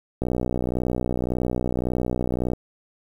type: click train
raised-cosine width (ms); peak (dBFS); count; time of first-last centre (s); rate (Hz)
2; -11; 144; 0.22-2.534; 61.8
effects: 8-bit